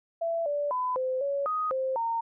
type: tone with pitch steps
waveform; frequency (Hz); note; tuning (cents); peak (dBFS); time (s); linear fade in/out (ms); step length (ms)
sine; 668 / 581 / 1005 / 516 / 561 / 1249 / 525 / 919; E5 / D5 / B5 / C5 / C#5 / D#6 / C5 / A#5; +23 / -19 / +30 / -24 / +21 / +6 / +6 / -25; -26; 0.21-2.21; 10; 250
effects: none